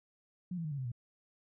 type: tone with pitch steps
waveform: sine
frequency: 180.1 / 166.11 / 153.21 / 141.3 / 130.33 / 120.2 Hz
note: F#3 / E3 / D#3 / C#3 / C3 / B2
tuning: -46 / +14 / -26 / +34 / -6 / -46 cents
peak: -35 dBFS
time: 0.51-0.918 s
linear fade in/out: 5 ms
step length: 68 ms
effects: none